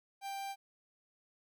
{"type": "tone", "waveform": "45% pulse", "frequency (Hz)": 788, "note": "G5", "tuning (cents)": 9, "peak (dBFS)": -39, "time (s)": [0.21, 0.56], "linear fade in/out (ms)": 50, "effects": []}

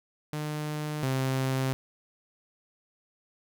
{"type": "tone pair in turn", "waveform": "sawtooth", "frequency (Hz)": [151.2, 132.08], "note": ["D#3", "C3"], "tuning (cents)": [-49, 17], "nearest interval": "major second", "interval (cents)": 234, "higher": "first", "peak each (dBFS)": [-27, -22], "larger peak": "second", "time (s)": [[0.33, 1.03], [1.03, 1.73]], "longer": "neither", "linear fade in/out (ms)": 0, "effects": []}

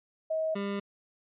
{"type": "tone pair in turn", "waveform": ["sine", "25% pulse"], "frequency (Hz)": [636, 200.3], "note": ["D#5", "G3"], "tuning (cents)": [38, 38], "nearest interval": "octave + minor sixth", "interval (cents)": 2000, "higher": "first", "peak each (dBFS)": -27, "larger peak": "neither", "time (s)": [[0.3, 0.55], [0.55, 0.8]], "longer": "neither", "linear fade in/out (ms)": 10, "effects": ["resampled to 8000 Hz"]}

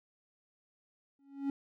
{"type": "tone with exponential growth", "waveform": "triangle", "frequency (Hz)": 277.2, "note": "C#4", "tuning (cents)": 0, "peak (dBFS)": -26, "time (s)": [1.19, 1.5], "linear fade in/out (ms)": 2, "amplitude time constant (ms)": 66, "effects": []}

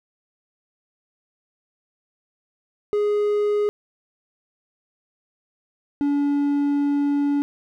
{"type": "tone pair in turn", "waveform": "triangle", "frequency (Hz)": [415.3, 286], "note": ["G#4", "D4"], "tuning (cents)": [0, -46], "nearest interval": "tritone", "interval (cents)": 646, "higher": "first", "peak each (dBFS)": -16, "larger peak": "neither", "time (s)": [[2.93, 3.69], [6.01, 7.42]], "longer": "second", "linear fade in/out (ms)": 0, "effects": []}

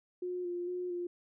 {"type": "tone with vibrato", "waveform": "sine", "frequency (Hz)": 355.7, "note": "F4", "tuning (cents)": 32, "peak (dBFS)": -34, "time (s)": [0.22, 1.07], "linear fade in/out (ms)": 5, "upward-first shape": "square", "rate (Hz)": 2.2, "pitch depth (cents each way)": 21, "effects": []}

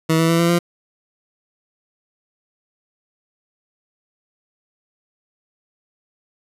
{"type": "tone with pitch steps", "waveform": "20% pulse", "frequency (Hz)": [161, 163.81, 166.68, 169.59, 172.56], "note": ["E3", "E3", "E3", "E3", "F3"], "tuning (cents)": [-41, -11, 19, 49, -20], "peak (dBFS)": -9, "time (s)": [0.09, 0.59], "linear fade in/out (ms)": 10, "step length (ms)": 100, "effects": ["resampled to 32000 Hz"]}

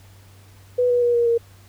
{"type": "tone with pitch steps", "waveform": "sine", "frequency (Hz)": [493.9, 486.8, 479.8, 473, 466.2], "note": ["B4", "B4", "A#4", "A#4", "A#4"], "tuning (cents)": [0, -25, 50, 25, 0], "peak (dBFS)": -15, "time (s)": [0.78, 1.38], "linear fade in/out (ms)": 10, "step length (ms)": 120, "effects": ["added 97 Hz sine -46 dBFS peak until 1.68 s", "pink hiss -53 dBFS RMS until 1.68 s"]}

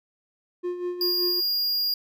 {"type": "tone with tremolo", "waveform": "triangle", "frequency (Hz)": 355.7, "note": "F4", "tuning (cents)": 32, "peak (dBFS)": -23, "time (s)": [0.63, 1.41], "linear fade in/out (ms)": 20, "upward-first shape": "sine", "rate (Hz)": 5.2, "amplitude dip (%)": 60}
{"type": "tone", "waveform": "square", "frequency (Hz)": 4833, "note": "D8", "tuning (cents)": 49, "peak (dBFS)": -23, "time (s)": [1.01, 1.94], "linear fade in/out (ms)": 2}
{"effects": []}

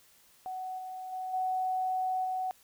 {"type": "tone with level steps", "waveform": "sine", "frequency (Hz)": 746, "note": "F#5", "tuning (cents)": 14, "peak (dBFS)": [-35, -38, -34, -28, -30], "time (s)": [0.46, 2.51], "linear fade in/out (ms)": 0, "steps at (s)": [0.78, 1.12, 1.33, 2.24], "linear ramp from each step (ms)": 10, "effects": ["white hiss -62 dBFS RMS until 2.63 s"]}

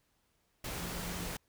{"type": "tone in noise", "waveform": "sine", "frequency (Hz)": 175.9, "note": "F3", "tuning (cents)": 13, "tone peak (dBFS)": -43, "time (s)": [0.76, 1.3], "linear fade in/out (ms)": 5, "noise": "pink", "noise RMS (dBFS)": -40, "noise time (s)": [0.64, 1.37], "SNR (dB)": -6, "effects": ["pink hiss -75 dBFS RMS until 1.48 s"]}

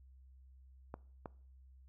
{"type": "clicks", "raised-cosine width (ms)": 1, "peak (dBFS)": -29, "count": 2, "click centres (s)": [0.941, 1.258], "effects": ["noise-tail reverb RT60 0.5 s tail -22 dB re dry", "added 65 Hz sine -57 dBFS peak until 1.88 s"]}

